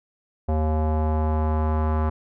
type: tone with low-pass filter sweep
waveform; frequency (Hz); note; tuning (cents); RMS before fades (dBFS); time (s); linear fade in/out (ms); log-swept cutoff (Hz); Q
square; 77.78; D#2; 0; -22; 0.48-2.1; 10; 730 to 1100; 2.4
effects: none